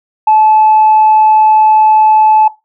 sine tone, 865 Hz, A5, 30 cents flat, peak -3 dBFS, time 0.27-2.48 s, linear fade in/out 5 ms, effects noise-tail reverb RT60 0.2 s tail -17 dB re dry + tanh soft clip ceiling 0 dBFS

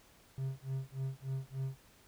triangle tone with tremolo, 133.6 Hz, C3, 36 cents sharp, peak -31 dBFS, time 0.38-1.77 s, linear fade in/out 0 ms, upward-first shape sine, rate 3.4 Hz, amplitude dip 100%, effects pink hiss -63 dBFS RMS until 2.07 s

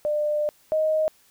sine tone pair in turn, 598 / 624.7 Hz, D5 / D#5, +31 / +7 cents, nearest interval minor second, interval 76 cents, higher second, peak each -21 / -19 dBFS, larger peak second, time 0.05-0.49 / 0.72-1.08 s, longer first, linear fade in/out 0 ms, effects white hiss -59 dBFS RMS until 1.3 s

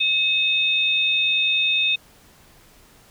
sine tone pair together, 2571 / 3639 Hz, E7 / A#7, -44 / -42 cents, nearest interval tritone, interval 602 cents, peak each -20 dBFS, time 0-1.96 s, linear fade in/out 10 ms, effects pink hiss -52 dBFS RMS until 3.1 s

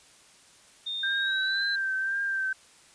sine tone with pitch glide, 3649 to 4049 Hz, A#7 to B7, -38 to +42 cents, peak -30 dBFS, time 0.86-1.76 s, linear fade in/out 10 ms, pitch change +180 cents, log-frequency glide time 1.04-1.63 s
sine tone with vibrato, 1573 Hz, G6, 6 cents sharp, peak -26 dBFS, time 1.03-2.53 s, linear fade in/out 5 ms, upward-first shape triangle, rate 1.9 Hz, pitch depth 39 cents each way
effects white hiss -56 dBFS RMS until 2.94 s + resampled to 22050 Hz

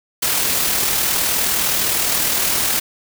white noise with amplitude modulation, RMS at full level -17 dBFS, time 0.22-2.8 s, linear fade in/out 10 ms, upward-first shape sine, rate 39.5 Hz, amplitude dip 30%, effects none

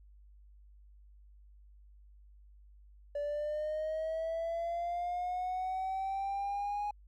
triangle linear sweep, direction up, 577 to 830.6 Hz, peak -30 dBFS, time 3.15-6.91 s, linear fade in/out 5 ms, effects tanh soft clip ceiling -28 dBFS + added 50 Hz sine -55 dBFS peak until 7.07 s

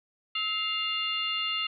harmonic tone with a mistuned harmonic, 701 Hz, F5, 6 cents sharp, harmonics 2 / 3 / 4 / 5 / 6, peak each -36 / -37 / -29 / -38 / -40 dBFS, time 0.35-1.67 s, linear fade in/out 5 ms, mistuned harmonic 2, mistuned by -140 cents, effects none

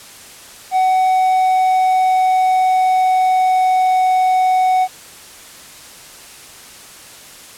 triangle tone with pitch glide, 749 to 743.8 Hz, F#5 to F#5, +21 to +9 cents, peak -9 dBFS, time 0.71-4.88 s, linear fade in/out 50 ms, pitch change -12 cents, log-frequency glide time 0.93-4.07 s, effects white hiss -38 dBFS RMS until 7.57 s + low-pass 11000 Hz 12 dB/octave

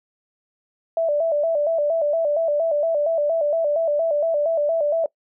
sine tone with vibrato, 622.3 Hz, D#5, in tune, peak -17 dBFS, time 0.97-5.06 s, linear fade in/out 2 ms, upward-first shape square, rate 4.3 Hz, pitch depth 100 cents each way, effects noise-tail reverb RT60 0.1 s tail -22 dB re dry

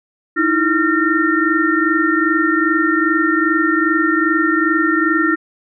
sine tone cluster, 309.7 / 332.2 / 1376 / 1823 Hz, D#4 / E4 / F6 / A#6, -8 / +13 / -26 / -39 cents, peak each -18 dBFS, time 0.36-5.36 s, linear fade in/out 20 ms, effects none

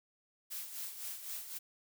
blue noise with tremolo, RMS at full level -41 dBFS, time 0.5-1.59 s, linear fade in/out 20 ms, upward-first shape sine, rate 3.9 Hz, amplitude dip 60%, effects none

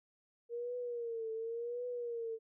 sine tone with vibrato, 467.9 Hz, A#4, 6 cents sharp, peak -37 dBFS, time 0.49-2.39 s, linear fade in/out 50 ms, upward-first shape triangle, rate 0.91 Hz, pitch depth 97 cents each way, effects none

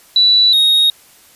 sine / triangle tone pair in turn, 3951 / 3749 Hz, B7 / A#7, 0 / +9 cents, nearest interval minor second, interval 91 cents, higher first, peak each -7 dBFS, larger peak neither, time 0.16-0.53 / 0.53-0.9 s, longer neither, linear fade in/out 2 ms, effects white hiss -46 dBFS RMS until 1.35 s + resampled to 32000 Hz

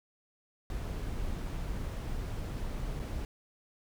brown noise with dropouts, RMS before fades -36 dBFS, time 0.7-3.25 s, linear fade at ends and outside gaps 1 ms, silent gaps 2.994-2.998 s, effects none

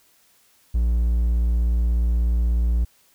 triangle tone, 58.3 Hz, A#1, 1 cent sharp, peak -15 dBFS, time 0.74-2.85 s, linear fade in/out 10 ms, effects white hiss -59 dBFS RMS until 3.14 s

